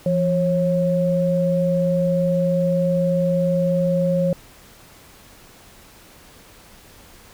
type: tone pair together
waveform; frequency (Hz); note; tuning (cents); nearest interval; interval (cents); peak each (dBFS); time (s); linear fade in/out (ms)
sine; 171.22 / 544; F3 / C#5; -34 / -33; octave + minor sixth; 2001; -19; 0.06-4.33; 2
effects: pink hiss -47 dBFS RMS until 7.33 s